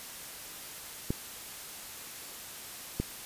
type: clicks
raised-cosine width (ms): 3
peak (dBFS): -16 / -16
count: 2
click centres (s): 1.105 / 3
effects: white hiss -44 dBFS RMS until 3.25 s + resampled to 32000 Hz